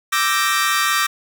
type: chord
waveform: sawtooth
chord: E half-diminished seventh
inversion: third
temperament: equal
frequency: 1174.7 / 1318.5 / 1568 / 1864.7 Hz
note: D6 / E6 / G6 / Bb6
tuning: 0 / 0 / 0 / 0 cents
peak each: -16 / -20 / -20 / -18 dBFS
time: 0.12-1.07 s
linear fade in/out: 10 ms
effects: 8-bit